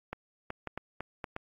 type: clicks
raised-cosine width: 0.5 ms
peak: -21 dBFS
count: 7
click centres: 0.13 / 0.504 / 0.673 / 0.776 / 1.006 / 1.242 / 1.364 s
effects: AAC 32 kbps